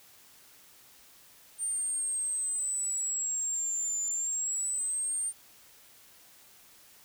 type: exponential two-way sweep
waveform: sine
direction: down then up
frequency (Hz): 8870 to 7100 to 8870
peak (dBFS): -29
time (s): 1.58-5.33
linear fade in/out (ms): 50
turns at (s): 4.02
effects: white hiss -57 dBFS RMS until 7.04 s